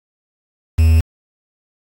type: tone with quantisation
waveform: triangle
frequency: 81.1 Hz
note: E2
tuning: 28 cents flat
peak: -6 dBFS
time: 0.78-1.01 s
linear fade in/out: 10 ms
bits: 5
effects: AAC 64 kbps